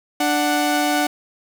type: tone pair together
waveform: sawtooth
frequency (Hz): 295.1 / 740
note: D4 / F#5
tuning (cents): +8 / 0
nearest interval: octave + major third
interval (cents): 1592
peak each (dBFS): -16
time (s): 0.2-1.07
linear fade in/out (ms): 5
effects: none